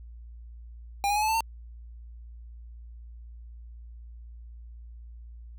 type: tone with pitch steps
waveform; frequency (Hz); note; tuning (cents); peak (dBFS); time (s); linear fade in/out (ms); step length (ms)
square; 804 / 823.7 / 844 / 864.7 / 885.9 / 907.7; G5 / G#5 / G#5 / A5 / A5 / A#5; +44 / -14 / +28 / -30 / +12 / -46; -24; 1.04-1.406; 0; 61
effects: added 58 Hz sine -42 dBFS peak until 5.58 s